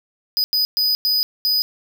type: tone bursts at uneven times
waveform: square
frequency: 4978 Hz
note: D#8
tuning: in tune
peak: -16 dBFS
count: 5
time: 0.37-0.44 / 0.53-0.65 / 0.77-0.95 / 1.05-1.23 / 1.45-1.62 s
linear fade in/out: 0 ms
effects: none